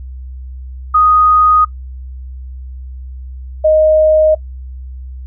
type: tone pair in turn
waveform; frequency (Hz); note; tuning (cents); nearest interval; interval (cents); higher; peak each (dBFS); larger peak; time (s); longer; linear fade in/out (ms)
sine; 1244.5 / 622.2; D#6 / D#5; 0 / 0; octave; 1200; first; -6; neither; 0.94-1.65 / 3.64-4.35; neither; 10
effects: noise-tail reverb RT60 0.1 s tail -20 dB re dry + added 64 Hz sine -25 dBFS peak until 5.26 s